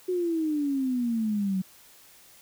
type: exponential sweep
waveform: sine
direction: down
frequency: 370 to 185 Hz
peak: -24 dBFS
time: 0.08-1.62 s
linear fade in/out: 10 ms
effects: white hiss -54 dBFS RMS until 2.41 s